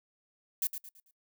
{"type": "noise with echo", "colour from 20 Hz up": "violet", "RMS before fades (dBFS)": -30, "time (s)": [0.62, 0.67], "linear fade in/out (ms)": 2, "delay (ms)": 110, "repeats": 4, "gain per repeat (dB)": -9, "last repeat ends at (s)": 1.11, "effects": ["noise-tail reverb RT60 0.1 s tail -22 dB re dry"]}